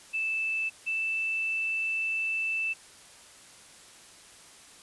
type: tone pair in turn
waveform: sine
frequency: 2637 / 2647 Hz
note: E7 / E7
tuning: 0 / +7 cents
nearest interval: unison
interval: 7 cents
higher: second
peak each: -27 dBFS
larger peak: neither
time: 0.13-0.7 / 0.86-2.74 s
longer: second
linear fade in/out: 20 ms
effects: white hiss -52 dBFS RMS until 4.82 s + resampled to 24000 Hz